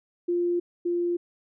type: tone pair in turn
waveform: sine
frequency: 349.2 / 347.9 Hz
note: F4 / F4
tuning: 0 / -7 cents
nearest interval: unison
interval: 7 cents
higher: first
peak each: -22 / -23 dBFS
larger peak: first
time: 0.28-0.6 / 0.85-1.17 s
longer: neither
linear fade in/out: 10 ms
effects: none